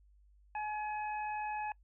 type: harmonic tone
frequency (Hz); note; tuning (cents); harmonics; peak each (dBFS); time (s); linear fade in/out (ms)
847; G#5; +34; 1 / 2 / 3; -36 / -46 / -46; 0.55-1.72; 2
effects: noise-tail reverb RT60 0.1 s tail -25 dB re dry + added 50 Hz sine -61 dBFS peak until 1.83 s